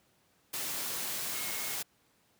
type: tone in noise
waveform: sine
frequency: 2167 Hz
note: C#7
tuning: 40 cents flat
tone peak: -45 dBFS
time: 1.34-1.75 s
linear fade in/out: 10 ms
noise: white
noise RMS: -36 dBFS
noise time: 0.53-1.83 s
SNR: -12 dB
effects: pink hiss -69 dBFS RMS until 2.39 s + high-pass 100 Hz 12 dB/octave